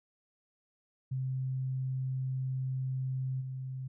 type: tone with level steps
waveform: sine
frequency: 130.81 Hz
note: C3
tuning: in tune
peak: -31 / -36 dBFS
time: 1.11-3.88 s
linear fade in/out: 10 ms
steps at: 3.4 s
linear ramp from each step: 20 ms
effects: none